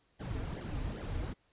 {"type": "noise with flanger", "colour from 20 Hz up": "brown", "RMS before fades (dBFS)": -38, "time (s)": [0.19, 1.34], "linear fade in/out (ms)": 20, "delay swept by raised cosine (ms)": [0.77, 5.57], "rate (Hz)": 2.5, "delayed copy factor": -0.85, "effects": ["pink hiss -72 dBFS RMS until 1.52 s", "resampled to 8000 Hz"]}